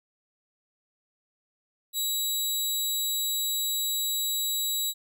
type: tone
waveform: 15% pulse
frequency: 3900 Hz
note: B7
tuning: 23 cents flat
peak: -19 dBFS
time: 1.93-4.94 s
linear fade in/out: 50 ms
effects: none